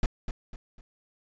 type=noise with echo; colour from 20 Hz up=brown; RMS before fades=-22 dBFS; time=0.03-0.06 s; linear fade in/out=2 ms; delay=250 ms; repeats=3; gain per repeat=-9 dB; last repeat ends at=0.81 s; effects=resampled to 16000 Hz

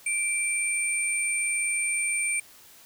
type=tone pair together; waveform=sine; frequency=2347 / 8833 Hz; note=D7 / C#9; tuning=-2 / -7 cents; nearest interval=octave + major seventh; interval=2295 cents; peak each=-27 dBFS; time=0.06-2.4 s; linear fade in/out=5 ms; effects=white hiss -52 dBFS RMS until 2.85 s

